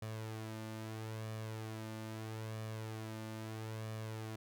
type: tone with flanger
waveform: sawtooth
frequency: 110 Hz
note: A2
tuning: in tune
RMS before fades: -44 dBFS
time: 0.02-4.36 s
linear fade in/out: 5 ms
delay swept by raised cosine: 1.7 to 3.4 ms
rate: 0.77 Hz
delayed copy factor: +0.5
effects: none